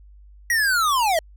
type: linear sweep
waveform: square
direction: down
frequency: 1928 to 614 Hz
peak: -18 dBFS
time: 0.5-1.19 s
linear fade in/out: 2 ms
effects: added 50 Hz sine -44 dBFS peak until 1.36 s